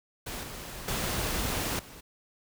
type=noise with level steps; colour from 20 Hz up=pink; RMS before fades=-37 / -41 / -31 / -48 dBFS; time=0.26-2.01 s; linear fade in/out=10 ms; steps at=0.43 / 0.88 / 1.79 s; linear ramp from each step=2 ms; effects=none